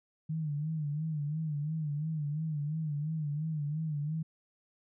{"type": "tone with vibrato", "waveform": "sine", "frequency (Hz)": 152.4, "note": "D#3", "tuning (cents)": -36, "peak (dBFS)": -31, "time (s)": [0.29, 4.23], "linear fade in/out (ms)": 10, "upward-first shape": "sine", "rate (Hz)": 2.9, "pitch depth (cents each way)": 92, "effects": []}